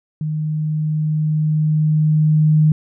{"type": "tone with level ramp", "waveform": "sine", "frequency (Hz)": 154.1, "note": "D#3", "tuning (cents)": -16, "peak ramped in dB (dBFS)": [-19, -9], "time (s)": [0.21, 2.72], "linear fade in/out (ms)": 2, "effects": []}